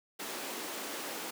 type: high-pass noise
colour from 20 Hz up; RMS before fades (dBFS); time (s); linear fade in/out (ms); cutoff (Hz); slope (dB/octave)
pink; -40; 0.19-1.31; 10; 250; 24
effects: none